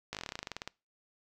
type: slowing click train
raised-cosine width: 0.2 ms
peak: -20 dBFS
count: 17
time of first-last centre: 0.13-0.676 s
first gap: 18 ms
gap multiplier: 1.08
effects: noise-tail reverb RT60 0.3 s tail -25 dB re dry